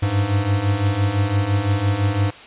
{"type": "beating tone pair", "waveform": "square", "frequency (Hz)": [96.8, 102.7], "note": ["G2", "G#2"], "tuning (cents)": [-21, -19], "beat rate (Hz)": 5.9, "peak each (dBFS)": [-23, -19], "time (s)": [0.02, 2.31], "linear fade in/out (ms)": 10, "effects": ["white hiss -40 dBFS RMS until 2.46 s", "resampled to 8000 Hz"]}